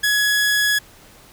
sawtooth tone, 1682 Hz, G#6, 22 cents sharp, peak -12 dBFS, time 0.03-0.79 s, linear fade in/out 10 ms, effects pink hiss -47 dBFS RMS until 1.32 s

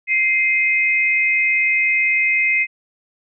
sine tone pair together, 2094 / 2524 Hz, C7 / D#7, +1 / +24 cents, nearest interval minor third, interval 323 cents, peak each -16 / -18 dBFS, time 0.07-2.67 s, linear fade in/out 50 ms, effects none

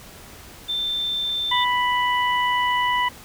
sine tone, 3562 Hz, A7, 21 cents sharp, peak -22 dBFS, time 0.68-1.65 s, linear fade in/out 20 ms
harmonic tone, 987.8 Hz, B5, in tune, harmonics 1 / 2 / 3, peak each -20 / -24 / -28 dBFS, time 1.51-3.09 s, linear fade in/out 10 ms
effects pink hiss -43 dBFS RMS until 3.24 s

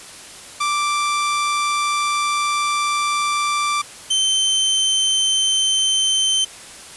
sawtooth tone pair in turn, 1174.7 / 3096 Hz, D6 / G7, 0 / -22 cents, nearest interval octave + perfect fourth, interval 1678 cents, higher second, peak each -14 / -12 dBFS, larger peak second, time 0.6-3.82 / 4.1-6.45 s, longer first, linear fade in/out 10 ms, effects white hiss -38 dBFS RMS until 6.96 s + resampled to 24000 Hz

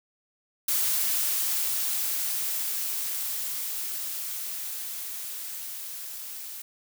blue noise with level ramp, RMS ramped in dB -25 to -39 dBFS, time 0.68-6.62 s, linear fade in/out 5 ms, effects none

